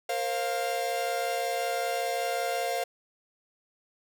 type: chord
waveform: 45% pulse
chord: Bb suspended second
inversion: none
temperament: equal with one note detuned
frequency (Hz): 466.2 / 531.5 / 698.5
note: Bb4 / C5 / F5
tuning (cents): 0 / +27 / 0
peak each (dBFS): -35 / -33 / -30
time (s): 0.09-2.84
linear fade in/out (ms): 5
effects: none